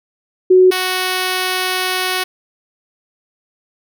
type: tone pair in turn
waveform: sine / 5% pulse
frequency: 370 / 370 Hz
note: F#4 / F#4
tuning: 0 / 0 cents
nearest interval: unison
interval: 0 cents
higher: neither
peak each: -5 dBFS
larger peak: neither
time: 0.5-0.71 / 0.71-2.24 s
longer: second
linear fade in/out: 10 ms
effects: none